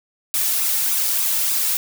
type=noise with flanger; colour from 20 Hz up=blue; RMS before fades=-20 dBFS; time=0.34-1.77 s; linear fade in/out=0 ms; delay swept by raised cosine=0.8 to 2.3 ms; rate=3.4 Hz; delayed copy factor=+0.55; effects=none